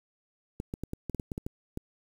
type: clicks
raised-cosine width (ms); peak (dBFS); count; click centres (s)
3; -21; 11; 0.601 / 0.739 / 0.836 / 0.934 / 1.097 / 1.147 / 1.198 / 1.318 / 1.379 / 1.465 / 1.774
effects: 8-bit